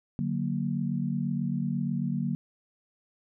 sine chord, D augmented, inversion none, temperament equal, 146.83 / 185 / 233.1 Hz, D3 / F#3 / A#3, 0 / 0 / 0 cents, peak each -31 dBFS, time 0.19-2.35 s, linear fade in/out 0 ms, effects none

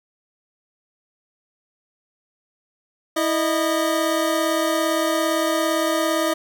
25% pulse tone pair together, 325.9 / 614.2 Hz, E4 / D#5, -20 / -23 cents, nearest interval major seventh, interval 1097 cents, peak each -18 dBFS, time 3.16-6.34 s, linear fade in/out 10 ms, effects none

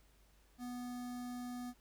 square tone with notch filter, 245.9 Hz, B3, 7 cents flat, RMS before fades -44 dBFS, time 0.58-1.74 s, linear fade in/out 50 ms, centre 2600 Hz, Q 1.2, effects added 50 Hz sine -66 dBFS peak until 1.8 s + pink hiss -71 dBFS RMS until 1.8 s

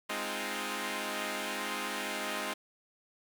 5% pulse chord, F minor seventh, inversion first, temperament equal, 207.7 / 261.6 / 311.1 / 349.2 Hz, Ab3 / C4 / Eb4 / F4, 0 / 0 / 0 / 0 cents, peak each -27 / -28 / -29 / -30 dBFS, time 0.09-2.54 s, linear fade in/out 10 ms, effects 10-bit

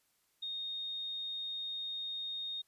sine tone, 3700 Hz, A#7, 14 cents flat, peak -37 dBFS, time 0.42-2.62 s, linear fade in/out 10 ms, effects white hiss -75 dBFS RMS until 2.67 s + resampled to 32000 Hz

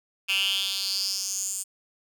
10% pulse tone with high-pass filter sweep, 194.5 Hz, G3, 13 cents flat, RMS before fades -28 dBFS, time 0.28-1.64 s, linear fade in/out 20 ms, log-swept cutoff 2600 to 8100 Hz, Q 5.7, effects none

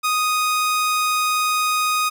sawtooth tone, 1244.5 Hz, D#6, in tune, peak -14 dBFS, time 0.03-2.1 s, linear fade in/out 20 ms, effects none

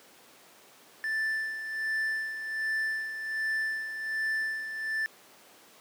triangle tone with tremolo, 1764 Hz, A6, 4 cents sharp, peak -25 dBFS, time 1.04-5.06 s, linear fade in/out 0 ms, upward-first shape sine, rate 1.3 Hz, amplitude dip 60%, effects pink hiss -55 dBFS RMS until 5.8 s + high-pass 300 Hz 12 dB/octave

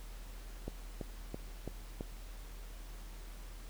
click train, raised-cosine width 2 ms, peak -26 dBFS, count 5, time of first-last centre 0.68-2.009 s, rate 3.01 Hz, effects added 40 Hz sine -45 dBFS peak until 3.69 s + pink hiss -56 dBFS RMS until 3.69 s

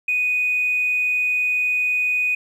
triangle tone with tanh clipping, 2486 Hz, D#7, 2 cents flat, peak -17 dBFS, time 0.08-2.35 s, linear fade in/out 5 ms, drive 1 dB, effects none

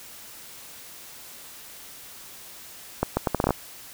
accelerating click train, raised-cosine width 1 ms, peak -7 dBFS, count 9, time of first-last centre 3.03-3.507 s, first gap 140 ms, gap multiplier 0.73, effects white hiss -44 dBFS RMS until 3.93 s

